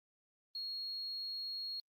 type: tone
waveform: sine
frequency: 4297 Hz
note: C8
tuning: 45 cents sharp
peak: -38 dBFS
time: 0.55-1.8 s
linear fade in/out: 2 ms
effects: tanh soft clip ceiling -35 dBFS + Opus 24 kbps